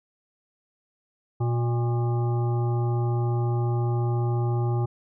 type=harmonic tone with a mistuned harmonic; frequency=119.9 Hz; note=A#2; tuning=49 cents sharp; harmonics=1 / 3 / 5 / 7 / 9 / 10; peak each=-22 / -31 / -43 / -35 / -45 / -44 dBFS; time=1.4-4.86 s; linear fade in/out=10 ms; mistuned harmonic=7; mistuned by=-52 cents; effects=none

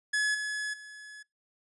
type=tone with level steps; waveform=45% pulse; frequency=1700 Hz; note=G#6; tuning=40 cents sharp; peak=-25 / -31 / -44 dBFS; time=0.13-1.23 s; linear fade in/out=10 ms; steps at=0.34 / 0.73 s; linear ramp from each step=10 ms; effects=noise-tail reverb RT60 0.2 s tail -25 dB re dry + resampled to 24000 Hz

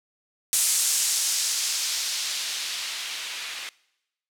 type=noise with low-pass filter sweep; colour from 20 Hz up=violet; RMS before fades=-27 dBFS; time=0.53-3.69 s; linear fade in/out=0 ms; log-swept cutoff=8400 to 2500 Hz; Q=1.1; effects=noise-tail reverb RT60 0.9 s tail -23 dB re dry

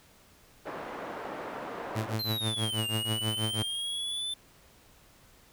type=band-pass noise; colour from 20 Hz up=pink; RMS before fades=-39 dBFS; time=0.65-2.15 s; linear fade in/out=20 ms; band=360 to 1300 Hz; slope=12 dB/octave
type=tone with tremolo; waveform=sawtooth; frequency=110 Hz; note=A2; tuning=in tune; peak=-23 dBFS; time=1.95-3.63 s; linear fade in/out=10 ms; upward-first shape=triangle; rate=6.2 Hz; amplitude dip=100%
type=linear two-way sweep; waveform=square; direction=down then up; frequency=4196 to 2794 to 3544 Hz; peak=-32 dBFS; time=2.19-4.34 s; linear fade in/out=5 ms; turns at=2.86 s
effects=pink hiss -59 dBFS RMS until 5.52 s

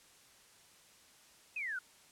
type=exponential sweep; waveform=sine; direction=down; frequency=2610 to 1413 Hz; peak=-36 dBFS; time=1.56-1.79 s; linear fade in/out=5 ms; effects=white hiss -62 dBFS RMS until 2.11 s + low-pass 10000 Hz 12 dB/octave

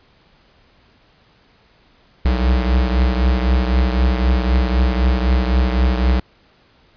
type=beating tone pair; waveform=square; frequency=61.74 / 65.64 Hz; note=B1 / C2; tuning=0 / +6 cents; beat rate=3.9 Hz; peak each=-15 / -21 dBFS; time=2.25-6.2 s; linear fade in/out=5 ms; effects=pink hiss -54 dBFS RMS until 6.96 s + resampled to 11025 Hz

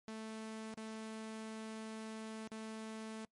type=tone with dropouts; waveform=sawtooth; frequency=220 Hz; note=A3; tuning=in tune; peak=-40 dBFS; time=0.08-3.25 s; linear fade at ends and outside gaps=0 ms; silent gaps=0.741-0.774 / 2.476-2.517 s; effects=noise-tail reverb RT60 0.1 s tail -24 dB re dry + MP3 48 kbps

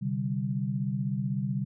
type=chord; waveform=sine; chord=C suspended second; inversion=none; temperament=equal with one note detuned; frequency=130.81 / 146.83 / 194.76 Hz; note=C3 / D3 / G3; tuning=0 / 0 / -11 cents; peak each=-31 / -33 / -31 dBFS; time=0.01-1.65 s; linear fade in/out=20 ms; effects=none

